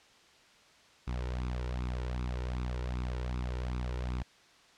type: tone with flanger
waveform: sawtooth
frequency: 61.8 Hz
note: B1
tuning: 2 cents sharp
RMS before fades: -35 dBFS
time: 1.07-4.23 s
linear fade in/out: 10 ms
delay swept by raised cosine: 0.79 to 2.19 ms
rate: 2.6 Hz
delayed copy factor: +0.6
effects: white hiss -60 dBFS RMS until 4.77 s + low-pass 5000 Hz 12 dB/octave